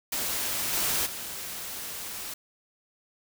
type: noise with level steps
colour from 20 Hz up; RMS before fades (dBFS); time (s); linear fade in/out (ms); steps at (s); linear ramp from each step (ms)
white; -30 / -27 / -37; 0.12-2.34; 5; 0.72 / 1.05; 20
effects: none